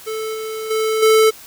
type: tone with level steps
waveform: square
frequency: 438.5 Hz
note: A4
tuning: 6 cents flat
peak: -23 / -25 / -17 / -10 dBFS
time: 0.06-1.31 s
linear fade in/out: 20 ms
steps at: 0.34 / 0.7 / 1.02 s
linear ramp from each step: 10 ms
effects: white hiss -40 dBFS RMS until 1.46 s